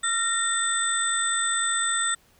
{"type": "tone cluster", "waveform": "sine", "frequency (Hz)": [1366, 1845, 3566, 8050], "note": ["F6", "A#6", "A7", "B8"], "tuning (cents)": [-39, -18, 22, 32], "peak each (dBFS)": [-29, -29, -30, -25], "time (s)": [0.03, 2.15], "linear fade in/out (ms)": 10, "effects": ["pink hiss -60 dBFS RMS until 2.39 s"]}